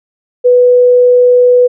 sine tone, 493.9 Hz, B4, in tune, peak -3 dBFS, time 0.44-1.68 s, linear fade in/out 20 ms, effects none

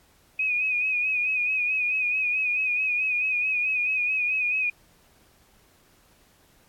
sine tone with vibrato, 2498 Hz, D#7, 6 cents sharp, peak -22 dBFS, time 0.39-4.7 s, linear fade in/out 5 ms, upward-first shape sine, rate 4.6 Hz, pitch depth 49 cents each way, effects pink hiss -60 dBFS RMS until 6.68 s + AAC 64 kbps

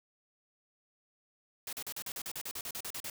white noise bursts, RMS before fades -40 dBFS, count 15, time 1.67-3.1 s, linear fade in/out 2 ms, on 58 ms, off 40 ms, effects none

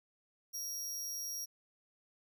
sawtooth tone, 5650 Hz, F8, 19 cents sharp, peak -36 dBFS, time 0.53-1.46 s, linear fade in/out 20 ms, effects none

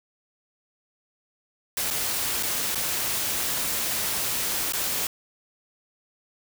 white noise with dropouts, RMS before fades -27 dBFS, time 1.77-5.07 s, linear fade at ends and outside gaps 2 ms, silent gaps 1.904-1.908 / 2.428-2.432 / 2.748-2.755 / 4.723-4.734 s, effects none

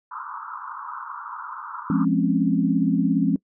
white band-pass noise, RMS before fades -35 dBFS, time 0.11-2.05 s, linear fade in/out 5 ms, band 910 to 1400 Hz, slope 96 dB/octave
sine chord, Db major seventh, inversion first, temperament just, 173.24 / 207.9 / 259.9 / 277.2 Hz, F3 / Ab3 / C4 / Db4, -14 / +2 / -11 / 0 cents, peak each -23 dBFS, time 1.9-3.36 s, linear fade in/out 2 ms
effects noise-tail reverb RT60 0.1 s tail -22 dB re dry

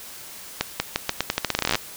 accelerating click train, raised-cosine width 0.2 ms, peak -3 dBFS, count 20, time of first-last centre 0.61-1.754 s, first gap 190 ms, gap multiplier 0.84, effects white hiss -40 dBFS RMS until 1.96 s

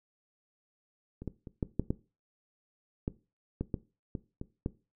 clicks, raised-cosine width 3 ms, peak -29 / -22 / -30 / -17 / -15 / -16 / -18 / -19 / -18 / -22 / -25 / -18 dBFS, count 12, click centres 1.22 / 1.277 / 1.472 / 1.628 / 1.796 / 1.905 / 3.079 / 3.61 / 3.742 / 4.152 / 4.414 / 4.661 s, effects noise-tail reverb RT60 0.3 s tail -18 dB re dry

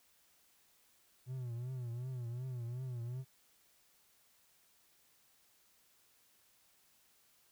triangle tone with vibrato, 123.47 Hz, B2, in tune, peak -37 dBFS, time 1.26-3.25 s, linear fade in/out 50 ms, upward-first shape triangle, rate 2.7 Hz, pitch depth 120 cents each way, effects white hiss -70 dBFS RMS until 7.51 s

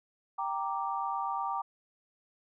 sine chord, G minor, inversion none, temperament equal, 784 / 932.3 / 1174.7 Hz, G5 / Bb5 / D6, 0 / 0 / 0 cents, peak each -35 / -35 / -35 dBFS, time 0.38-1.62 s, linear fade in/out 10 ms, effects none

